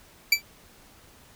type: tone with exponential decay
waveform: 25% pulse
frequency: 2325 Hz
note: D7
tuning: 18 cents flat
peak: -9 dBFS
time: 0.32-0.42 s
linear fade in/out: 5 ms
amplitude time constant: 20 ms
effects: pink hiss -54 dBFS RMS until 1.35 s